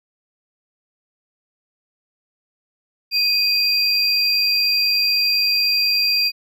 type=tone pair together; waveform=triangle; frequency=2489 / 4734 Hz; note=D#7 / D8; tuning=0 / +13 cents; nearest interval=major seventh; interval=1113 cents; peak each=-21 / -15 dBFS; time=3.11-6.32 s; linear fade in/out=50 ms; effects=none